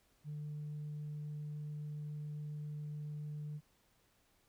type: tone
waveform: sine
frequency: 149.4 Hz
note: D3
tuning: 30 cents sharp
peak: -39 dBFS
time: 0.24-3.61 s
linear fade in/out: 50 ms
effects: tanh soft clip ceiling -38 dBFS + pink hiss -73 dBFS RMS until 4.48 s